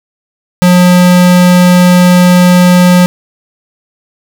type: tone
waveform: square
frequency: 179.2 Hz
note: F3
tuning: 45 cents sharp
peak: -3 dBFS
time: 0.62-3.06 s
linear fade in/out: 0 ms
effects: none